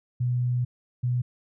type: tone pair in turn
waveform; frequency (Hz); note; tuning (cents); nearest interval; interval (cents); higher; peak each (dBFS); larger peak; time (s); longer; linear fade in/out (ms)
sine; 123.47 / 123.47; B2 / B2; 0 / 0; unison; 0; neither; -22; neither; 0.2-0.65 / 1.03-1.22; first; 10
effects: none